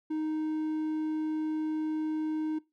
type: tone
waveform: triangle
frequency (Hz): 311.1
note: D#4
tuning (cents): 0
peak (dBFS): -27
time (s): 0.1-2.59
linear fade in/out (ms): 10
effects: noise-tail reverb RT60 0.2 s tail -19 dB re dry